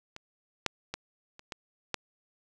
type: clicks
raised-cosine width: 0.2 ms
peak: -25 / -9 / -17 / -30 / -20 / -12 dBFS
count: 6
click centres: 0.164 / 0.663 / 0.94 / 1.394 / 1.522 / 1.943 s
effects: none